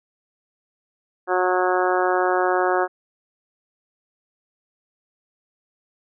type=harmonic tone; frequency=182.6 Hz; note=F#3; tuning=23 cents flat; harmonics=2 / 3 / 4 / 5 / 6 / 7 / 8 / 9; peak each=-22 / -25 / -23 / -28 / -28 / -28 / -29 / -30 dBFS; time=1.27-2.88 s; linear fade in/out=50 ms; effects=none